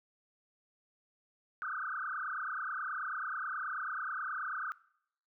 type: tone with frequency modulation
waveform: sine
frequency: 1376 Hz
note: F6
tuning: 26 cents flat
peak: -35 dBFS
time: 1.62-4.72 s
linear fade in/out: 0 ms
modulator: 29.3 Hz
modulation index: 6.2
effects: noise-tail reverb RT60 0.7 s tail -21 dB re dry